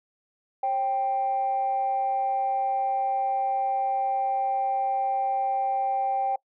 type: tone pair together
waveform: sine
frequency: 541.8 / 784 Hz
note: C#5 / G5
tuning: -40 / 0 cents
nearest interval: tritone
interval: 640 cents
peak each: -32 / -22 dBFS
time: 0.63-6.36 s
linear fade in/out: 5 ms
effects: noise-tail reverb RT60 0.1 s tail -23 dB re dry + tanh soft clip ceiling -18 dBFS